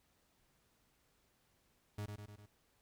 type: tone with echo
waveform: 40% pulse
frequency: 103.83 Hz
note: G#2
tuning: in tune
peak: -39 dBFS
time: 1.98-2.06 s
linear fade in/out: 5 ms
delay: 100 ms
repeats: 4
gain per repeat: -4 dB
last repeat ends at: 2.46 s
effects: pink hiss -75 dBFS RMS until 2.81 s